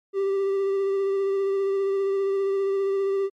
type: tone with vibrato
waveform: triangle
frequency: 392 Hz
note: G4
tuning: in tune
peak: -19 dBFS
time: 0.13-3.3 s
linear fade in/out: 50 ms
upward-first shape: triangle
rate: 15 Hz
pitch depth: 22 cents each way
effects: MP3 64 kbps